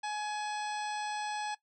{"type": "harmonic tone with a mistuned harmonic", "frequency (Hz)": 842, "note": "G#5", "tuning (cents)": 24, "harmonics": [1, 2, 3, 4, 5, 6, 7, 9, 10], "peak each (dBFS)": [-35, -41, -45, -47, -49, -51, -52, -54, -55], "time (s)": [0.03, 1.55], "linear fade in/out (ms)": 10, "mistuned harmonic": 9, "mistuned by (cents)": 51, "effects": ["noise-tail reverb RT60 0.1 s tail -18 dB re dry"]}